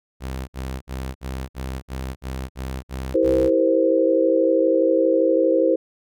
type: tone bursts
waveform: sawtooth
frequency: 65.41 Hz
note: C2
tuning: in tune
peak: -23 dBFS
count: 10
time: 0.2-3.504 s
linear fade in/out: 50 ms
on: 280 ms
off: 56 ms
type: chord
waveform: sine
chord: C dominant seventh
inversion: first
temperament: just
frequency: 327 / 392.4 / 470.9 / 523.3 Hz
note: E4 / G4 / Bb4 / C5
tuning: -14 / +2 / +18 / 0 cents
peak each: -20 / -24 / -22 / -18 dBFS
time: 3.14-5.76 s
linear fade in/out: 10 ms
effects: none